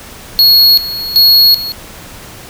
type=tone with tremolo; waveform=square; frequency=4328 Hz; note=C#8; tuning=42 cents flat; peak=-4 dBFS; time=0.39-1.72 s; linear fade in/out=0 ms; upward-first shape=square; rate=1.3 Hz; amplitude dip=80%; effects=pink hiss -32 dBFS RMS until 2.49 s